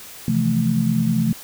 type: chord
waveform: sine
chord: F major seventh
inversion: second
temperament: equal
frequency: 130.81 / 164.81 / 174.61 / 220 Hz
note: C3 / E3 / F3 / A3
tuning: 0 / 0 / 0 / 0 cents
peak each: -23 / -23 / -24 / -19 dBFS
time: 0.28-1.33 s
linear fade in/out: 2 ms
effects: white hiss -39 dBFS RMS until 1.43 s